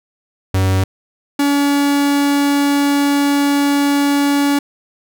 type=tone pair in turn; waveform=45% pulse; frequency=94.9 / 284.4 Hz; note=F#2 / C#4; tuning=+44 / +45 cents; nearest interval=octave + perfect fifth; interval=1901 cents; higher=second; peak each=-12 dBFS; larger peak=neither; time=0.54-0.84 / 1.39-4.59 s; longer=second; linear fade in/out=5 ms; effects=none

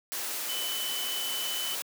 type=tone in noise; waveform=sine; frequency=3014 Hz; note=F#7; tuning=31 cents sharp; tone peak=-33 dBFS; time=0.49-1.75 s; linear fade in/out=0 ms; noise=white; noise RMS=-34 dBFS; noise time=0.12-1.82 s; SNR=-2 dB; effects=high-pass 300 Hz 12 dB/octave

